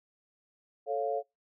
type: chord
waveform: sine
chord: A augmented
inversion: none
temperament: equal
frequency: 440 / 554.4 / 698.5 Hz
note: A4 / C#5 / E#5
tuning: 0 / 0 / 0 cents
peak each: -33 dBFS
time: 0.86-1.23 s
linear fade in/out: 50 ms
effects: noise-tail reverb RT60 0.2 s tail -24 dB re dry